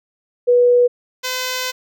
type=tone pair in turn; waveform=sine / 5% pulse; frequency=488.3 / 509.3 Hz; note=B4 / C5; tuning=-20 / -47 cents; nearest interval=minor second; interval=73 cents; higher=second; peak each=-9 dBFS; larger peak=neither; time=0.47-0.88 / 1.23-1.72 s; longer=second; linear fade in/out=20 ms; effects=none